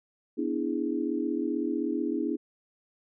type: chord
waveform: sine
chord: E dominant seventh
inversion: second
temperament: equal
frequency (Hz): 246.9 / 293.7 / 329.6 / 415.3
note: B3 / D4 / E4 / G#4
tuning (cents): 0 / 0 / 0 / 0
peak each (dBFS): -33 / -31 / -31 / -35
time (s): 0.37-2.37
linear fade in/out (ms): 20
effects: none